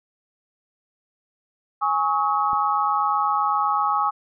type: chord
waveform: sine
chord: Ab suspended fourth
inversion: none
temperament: equal with one note detuned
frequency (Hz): 830.6 / 1108.7 / 1276.5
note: Ab5 / Db6 / Eb6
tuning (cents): 0 / 0 / +44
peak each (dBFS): -23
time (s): 1.81-4.11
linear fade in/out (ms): 20
type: click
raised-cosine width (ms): 3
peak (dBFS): -26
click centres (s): 2.532
effects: none